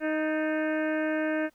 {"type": "harmonic tone with a mistuned harmonic", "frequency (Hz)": 311.1, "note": "D#4", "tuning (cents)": 0, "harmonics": [1, 2, 3, 4, 5, 6, 7, 8, 9], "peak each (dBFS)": [-28, -30, -43, -44, -35, -39, -44, -45, -52], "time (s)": [0, 1.5], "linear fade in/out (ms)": 50, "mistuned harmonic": 6, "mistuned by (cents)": -60, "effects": ["pink hiss -67 dBFS RMS until 1.54 s"]}